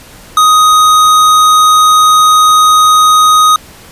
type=tone with hard clipping; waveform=sine; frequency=1250 Hz; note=D#6; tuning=8 cents sharp; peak=-5 dBFS; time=0.37-3.56 s; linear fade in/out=2 ms; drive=16 dB; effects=pink hiss -35 dBFS RMS until 3.91 s + resampled to 32000 Hz